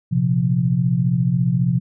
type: chord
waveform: sine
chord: Bb suspended second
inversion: none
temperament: just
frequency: 116.54 / 131.11 / 174.81 Hz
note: Bb2 / C3 / F3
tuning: 0 / +4 / +2 cents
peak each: -24 / -18 / -19 dBFS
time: 0.11-1.8 s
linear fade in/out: 20 ms
effects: none